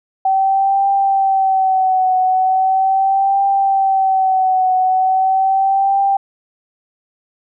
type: tone with vibrato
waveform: sine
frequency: 766 Hz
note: G5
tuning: 40 cents flat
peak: -11 dBFS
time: 0.25-6.17 s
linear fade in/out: 5 ms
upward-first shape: triangle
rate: 0.39 Hz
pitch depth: 54 cents each way
effects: none